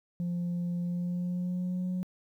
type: tone with pitch glide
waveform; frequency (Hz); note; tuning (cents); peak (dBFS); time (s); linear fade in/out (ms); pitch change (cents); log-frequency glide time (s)
sine; 174.61 to 182.55; F3 to F#3; 0 to -23; -27; 0.2-2.03; 0; +77; 0.81-1.9
effects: tanh soft clip ceiling -28 dBFS + 11-bit